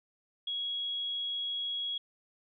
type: tone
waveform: sine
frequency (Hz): 3322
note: G#7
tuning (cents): 0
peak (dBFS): -32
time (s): 0.47-1.98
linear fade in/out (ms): 5
effects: none